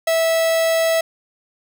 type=tone; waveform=45% pulse; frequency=654 Hz; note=E5; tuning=14 cents flat; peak=-15 dBFS; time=0.07-1.01 s; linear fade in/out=5 ms; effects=none